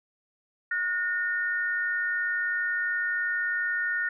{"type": "tone pair together", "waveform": "sine", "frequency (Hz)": [1450.9, 1828], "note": ["F#6", "A#6"], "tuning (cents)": [-34, -34], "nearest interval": "major third", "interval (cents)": 400, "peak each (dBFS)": -28, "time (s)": [0.71, 4.09], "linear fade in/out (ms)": 5, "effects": []}